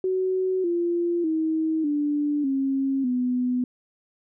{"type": "tone with pitch steps", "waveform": "sine", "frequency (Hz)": [373.8, 344.8, 318, 293.3, 270.5, 249.5], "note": ["F#4", "F4", "D#4", "D4", "C#4", "B3"], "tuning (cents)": [18, -22, 38, -2, -42, 18], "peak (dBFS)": -21, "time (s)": [0.04, 3.64], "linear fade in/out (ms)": 2, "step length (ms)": 600, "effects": []}